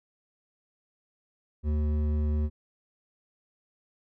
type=tone with hard clipping; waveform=sine; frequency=75.4 Hz; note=D2; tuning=46 cents sharp; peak=-26 dBFS; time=1.63-2.5 s; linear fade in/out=50 ms; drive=10 dB; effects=none